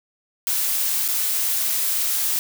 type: noise with dropouts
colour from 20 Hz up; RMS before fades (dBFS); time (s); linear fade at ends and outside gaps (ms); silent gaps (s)
blue; -22; 0.47-2.39; 0; 1.079-1.086
effects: none